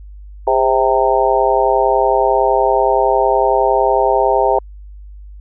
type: harmonic tone with a mistuned harmonic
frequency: 130.81 Hz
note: C3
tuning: in tune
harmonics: 3 / 4 / 5 / 6 / 7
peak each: -17 / -17 / -17 / -17 / -17 dBFS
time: 0.47-4.59 s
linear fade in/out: 5 ms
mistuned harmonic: 3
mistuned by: +56 cents
effects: added 50 Hz sine -32 dBFS peak until 5.4 s